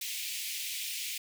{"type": "high-pass noise", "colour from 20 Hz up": "pink", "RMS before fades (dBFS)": -37, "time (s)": [0.01, 1.18], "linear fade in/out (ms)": 5, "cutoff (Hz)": 2200, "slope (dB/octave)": 48, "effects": []}